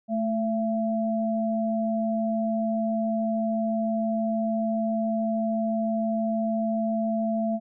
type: tone pair together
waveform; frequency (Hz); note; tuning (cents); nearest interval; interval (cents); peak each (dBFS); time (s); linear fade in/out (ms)
sine; 220 / 673.5; A3 / E5; 0 / +37; octave + perfect fifth; 1937; -25 / -27; 0.08-7.6; 50
effects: none